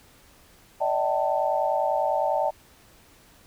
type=tone cluster; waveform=sine; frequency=586 / 636 / 769 / 890 Hz; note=D5 / D#5 / G5 / A5; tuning=-4 / +38 / -33 / +20 cents; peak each=-27 dBFS; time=0.8-2.51 s; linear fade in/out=20 ms; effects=pink hiss -55 dBFS RMS until 3.46 s